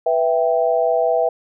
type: chord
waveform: sine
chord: E minor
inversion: second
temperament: equal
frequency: 493.9 / 659.3 / 784 Hz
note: B4 / E5 / G5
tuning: 0 / 0 / 0 cents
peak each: -19 / -17 / -22 dBFS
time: 0.06-1.29 s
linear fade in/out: 5 ms
effects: none